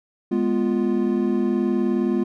triangle chord, F diminished, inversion first, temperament equal, 207.7 / 246.9 / 349.2 Hz, Ab3 / Cb4 / F4, 0 / 0 / 0 cents, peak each -21 dBFS, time 0.31-2.24 s, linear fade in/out 10 ms, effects none

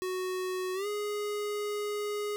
square tone with pitch glide, 370 to 415.3 Hz, F#4 to G#4, 0 to 0 cents, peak -32 dBFS, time 0.02-2.36 s, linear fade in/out 0 ms, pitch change +200 cents, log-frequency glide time 0.74-0.87 s, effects none

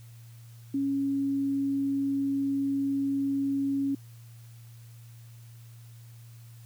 sine tone, 276.3 Hz, C#4, 6 cents flat, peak -25 dBFS, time 0.74-3.95 s, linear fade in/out 5 ms, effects added 116 Hz sine -46 dBFS peak until 6.65 s + white hiss -60 dBFS RMS until 6.65 s

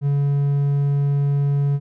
triangle tone, 141.8 Hz, C#3, 40 cents sharp, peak -14 dBFS, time 0.01-1.8 s, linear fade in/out 50 ms, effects none

